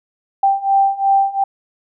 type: beating tone pair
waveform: sine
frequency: 784 / 786.8 Hz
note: G5 / G5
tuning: 0 / +6 cents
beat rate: 2.8 Hz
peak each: -16 / -14 dBFS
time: 0.43-1.44 s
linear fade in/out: 5 ms
effects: none